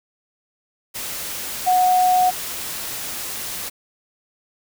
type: tone in noise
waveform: sine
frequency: 733 Hz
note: F#5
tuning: 16 cents flat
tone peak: -13 dBFS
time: 1.66-2.31 s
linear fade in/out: 20 ms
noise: white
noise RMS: -29 dBFS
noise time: 0.94-3.7 s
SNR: +13 dB
effects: none